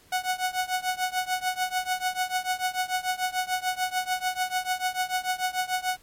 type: tone with tremolo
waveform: sawtooth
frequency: 738 Hz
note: F#5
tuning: 5 cents flat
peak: -18 dBFS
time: 0.12-5.97 s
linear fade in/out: 5 ms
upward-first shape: triangle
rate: 6.8 Hz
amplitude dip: 95%
effects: pink hiss -57 dBFS RMS until 6.02 s + MP3 64 kbps